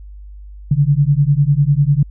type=beating tone pair; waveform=sine; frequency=138.59 / 148.59 Hz; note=C#3 / D3; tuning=0 / +21 cents; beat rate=10 Hz; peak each=-13 dBFS; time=0.71-2.03 s; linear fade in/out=5 ms; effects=added 50 Hz sine -32 dBFS peak until 2.1 s